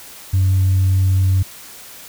sine tone, 94.4 Hz, F#2, 35 cents sharp, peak -10 dBFS, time 0.33-1.43 s, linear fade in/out 10 ms, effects tanh soft clip ceiling -9 dBFS + white hiss -38 dBFS RMS until 2.08 s

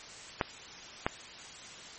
clicks, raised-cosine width 0.5 ms, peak -11 dBFS, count 2, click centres 0.412 / 1.065 s, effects white hiss -47 dBFS RMS until 1.98 s + MP3 32 kbps

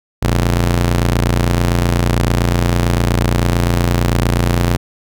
sawtooth ring-modulated tone, 87.1 Hz, F2, 4 cents flat, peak -5 dBFS, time 0.22-4.77 s, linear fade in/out 10 ms, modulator 29.2 Hz, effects none

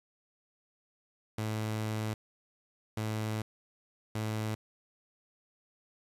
sawtooth tone bursts at uneven times, 108.7 Hz, A2, 21 cents flat, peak -28 dBFS, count 3, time 1.38-2.14 / 2.97-3.42 / 4.15-4.55 s, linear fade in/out 5 ms, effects resampled to 32000 Hz + 9-bit

